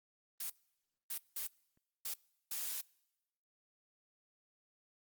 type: noise bursts at uneven times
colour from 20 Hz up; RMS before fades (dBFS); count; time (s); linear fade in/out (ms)
blue; -40; 5; 0.4-0.5 / 1.1-1.18 / 1.36-1.47 / 2.05-2.14 / 2.51-2.81; 5
effects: noise-tail reverb RT60 1.0 s tail -26 dB re dry + Opus 24 kbps